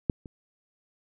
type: clicks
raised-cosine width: 3 ms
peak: -10 / -29 dBFS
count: 2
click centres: 0.098 / 0.258 s
effects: none